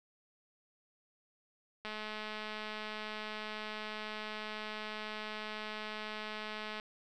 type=click train; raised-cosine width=0.3 ms; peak=-26 dBFS; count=1060; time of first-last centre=1.85-6.799 s; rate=214 Hz; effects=none